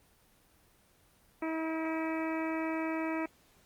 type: harmonic tone with a mistuned harmonic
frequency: 320.9 Hz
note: E4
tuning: 46 cents flat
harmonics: 1 / 2 / 3 / 4 / 5 / 6 / 7 / 8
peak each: -33 / -39 / -41 / -44 / -47 / -45 / -44 / -49 dBFS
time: 1.42-3.26 s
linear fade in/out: 5 ms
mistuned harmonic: 7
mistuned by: +39 cents
effects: pink hiss -65 dBFS RMS until 3.65 s + Opus 24 kbps